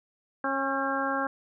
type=harmonic tone with a mistuned harmonic; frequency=272.5 Hz; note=C#4; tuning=29 cents flat; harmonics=1 / 2 / 3 / 4 / 5 / 6; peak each=-33 / -33 / -33 / -33 / -33 / -33 dBFS; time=0.44-1.27 s; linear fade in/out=2 ms; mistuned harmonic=6; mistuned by=-35 cents; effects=none